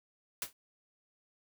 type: noise with exponential decay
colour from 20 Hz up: white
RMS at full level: -32 dBFS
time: 0.42-0.53 s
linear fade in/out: 2 ms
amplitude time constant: 23 ms
effects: none